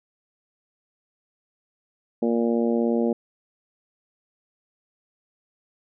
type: harmonic tone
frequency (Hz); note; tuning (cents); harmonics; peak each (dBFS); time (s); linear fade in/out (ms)
116.9; A#2; +5; 2 / 3 / 4 / 5 / 6 / 7; -22 / -26 / -26 / -30 / -37 / -39; 2.22-3.13; 5
effects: none